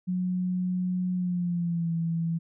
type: tone with pitch glide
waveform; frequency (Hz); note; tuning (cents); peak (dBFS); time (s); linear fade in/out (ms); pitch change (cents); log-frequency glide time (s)
sine; 182 to 165.93; F#3 to E3; -28 to +12; -25; 0.07-2.39; 20; -160; 1.14-1.93
effects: none